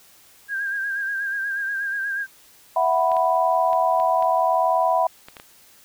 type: tone with vibrato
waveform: sine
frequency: 1606 Hz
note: G6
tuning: 41 cents sharp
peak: -23 dBFS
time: 0.48-2.27 s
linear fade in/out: 50 ms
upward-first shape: sine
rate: 8.3 Hz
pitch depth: 48 cents each way
type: chord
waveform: sine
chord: E suspended second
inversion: none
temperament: equal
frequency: 659.3 / 740 / 987.8 Hz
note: E5 / F#5 / B5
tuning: 0 / 0 / 0 cents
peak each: -21 dBFS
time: 2.76-5.07 s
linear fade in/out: 5 ms
type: clicks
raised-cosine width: 0.3 ms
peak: -23 dBFS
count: 8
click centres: 3.117 / 3.167 / 3.731 / 4 / 4.225 / 5.285 / 5.368 / 5.399 s
effects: white hiss -52 dBFS RMS until 5.84 s